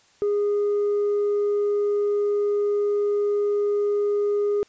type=tone with tanh clipping; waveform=sine; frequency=410.9 Hz; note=G#4; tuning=18 cents flat; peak=-20 dBFS; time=0.22-4.63 s; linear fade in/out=0 ms; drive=1 dB; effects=white hiss -58 dBFS RMS until 4.68 s + resampled to 16000 Hz